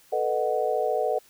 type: chord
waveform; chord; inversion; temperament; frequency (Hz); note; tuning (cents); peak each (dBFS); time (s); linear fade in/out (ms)
sine; B dominant seventh; third; equal with one note detuned; 440 / 493.9 / 613 / 740; A4 / B4 / D#5 / F#5; 0 / 0 / -26 / 0; -28; 0.12-1.19; 10
effects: white hiss -57 dBFS RMS until 1.29 s